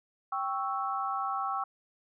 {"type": "chord", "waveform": "sine", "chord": "C# diminished", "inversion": "second", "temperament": "equal", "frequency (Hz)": [784, 1108.7, 1318.5], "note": ["G5", "C#6", "E6"], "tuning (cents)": [0, 0, 0], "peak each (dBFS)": -34, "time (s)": [0.32, 1.64], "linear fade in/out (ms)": 5, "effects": []}